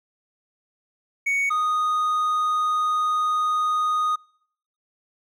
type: tone pair in turn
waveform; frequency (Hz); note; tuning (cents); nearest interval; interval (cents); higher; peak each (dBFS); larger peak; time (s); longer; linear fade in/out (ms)
triangle; 2230 / 1240; C#7 / D#6; +10 / -6; minor seventh; 1016; first; -18; neither; 1.26-1.5 / 1.5-4.16; second; 10
effects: noise-tail reverb RT60 0.7 s tail -26 dB re dry